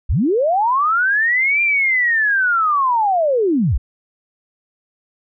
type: linear two-way sweep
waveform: sine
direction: up then down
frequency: 34.87 to 2398 to 34.87 Hz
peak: -13 dBFS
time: 0.09-3.78 s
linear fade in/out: 10 ms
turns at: 1.62 s
effects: none